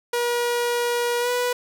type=tone with pitch glide; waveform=sawtooth; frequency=479.7 to 491.2 Hz; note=A#4 to B4; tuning=+50 to -9 cents; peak=-17 dBFS; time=0.13-1.53 s; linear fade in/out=5 ms; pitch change=+41 cents; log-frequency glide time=1.2-1.29 s; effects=none